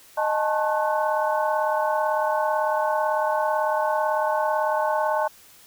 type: tone cluster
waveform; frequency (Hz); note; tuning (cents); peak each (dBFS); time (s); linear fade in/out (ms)
sine; 618 / 848 / 886 / 1084 / 1499; D#5 / G#5 / A5 / C#6 / F#6; -12 / +36 / +12 / -39 / +22; -24 / -29 / -25 / -29 / -32; 0.17-5.28; 10
effects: white hiss -51 dBFS RMS until 5.66 s